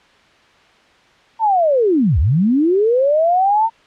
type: linear two-way sweep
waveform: sine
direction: down then up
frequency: 920 to 61.74 to 920 Hz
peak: -11 dBFS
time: 1.39-3.7 s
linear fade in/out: 50 ms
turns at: 2.19 s
effects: white hiss -50 dBFS RMS until 3.86 s + low-pass 3000 Hz 12 dB/octave